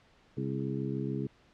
harmonic tone with a mistuned harmonic, 66.9 Hz, C2, 39 cents sharp, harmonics 2 / 3 / 4 / 5 / 6, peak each -35 / -37 / -38 / -39 / -40 dBFS, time 0.37-1.27 s, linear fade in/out 5 ms, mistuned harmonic 6, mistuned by +55 cents, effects pink hiss -63 dBFS RMS until 1.53 s + low-pass 4000 Hz 12 dB/octave

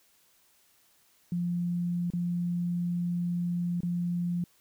sine tone with dropouts, 174.5 Hz, F3, 1 cent flat, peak -27 dBFS, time 1.32-4.44 s, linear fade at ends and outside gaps 2 ms, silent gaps 2.103-2.135 / 3.806-3.832 s, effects white hiss -65 dBFS RMS until 4.6 s

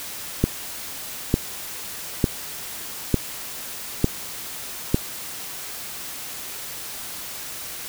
click train, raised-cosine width 3 ms, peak -3 dBFS, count 6, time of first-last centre 0.44-4.945 s, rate 1.11 Hz, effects white hiss -34 dBFS RMS until 7.88 s

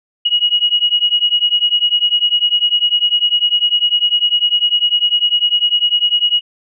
sine beating tone pair, 2894 / 2904 Hz, F#7 / F#7, -39 / -33 cents, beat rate 10 Hz, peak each -14 dBFS, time 0.25-6.41 s, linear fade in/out 10 ms, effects none

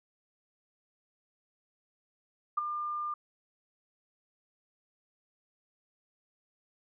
sine tone with ADSR envelope, 1200 Hz, D6, 37 cents sharp, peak -23 dBFS, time 2.57-3.14 s, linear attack 11 ms, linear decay 13 ms, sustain -9 dB, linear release 4 ms, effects none

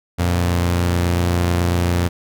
sawtooth tone pair together, 87.31 / 116.54 Hz, F2 / A#2, 0 / 0 cents, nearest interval perfect fourth, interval 500 cents, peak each -12 / -22 dBFS, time 0.18-2.09 s, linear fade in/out 20 ms, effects none

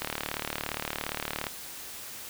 click train, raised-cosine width 0.3 ms, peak -14 dBFS, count 55, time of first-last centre 0.02-1.468 s, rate 37.3 Hz, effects white hiss -42 dBFS RMS until 2.29 s

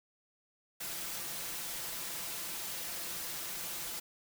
white noise with comb filter, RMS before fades -40 dBFS, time 0.8-4 s, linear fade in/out 10 ms, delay 5.9 ms, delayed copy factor +0.55, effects none

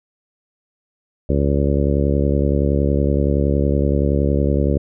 harmonic tone, 70.7 Hz, C#2, 35 cents sharp, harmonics 1 / 2 / 3 / 4 / 5 / 6 / 7 / 8, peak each -18 / -21 / -23 / -24 / -25 / -26 / -26 / -27 dBFS, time 1.29-4.78 s, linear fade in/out 5 ms, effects none

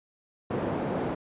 white band-pass noise, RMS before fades -30 dBFS, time 0.5-1.15 s, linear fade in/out 10 ms, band 120 to 510 Hz, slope 12 dB/octave, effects resampled to 8000 Hz

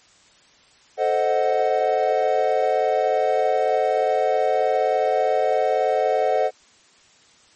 triangle chord, A diminished seventh, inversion none, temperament equal, 440 / 523.3 / 622.3 / 740 Hz, A4 / C5 / Eb5 / Gb5, 0 / 0 / 0 / 0 cents, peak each -22 / -21 / -21 / -20 dBFS, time 0.97-6.51 s, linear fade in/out 50 ms, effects white hiss -54 dBFS RMS until 7.55 s + MP3 32 kbps

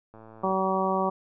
click train, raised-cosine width 1 ms, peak -34 dBFS, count 44, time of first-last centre 0.14-0.527 s, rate 111 Hz
harmonic tone, 190.1 Hz, F#3, 47 cents sharp, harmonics 1 / 2 / 3 / 4 / 5 / 6, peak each -30 / -30 / -30 / -30 / -30 / -30 dBFS, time 0.43-1.1 s, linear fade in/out 10 ms
effects none

